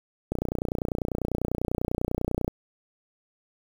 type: click train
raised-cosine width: 2 ms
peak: -13 dBFS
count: 66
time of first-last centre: 0.32-2.479 s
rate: 30.1 Hz
effects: 7-bit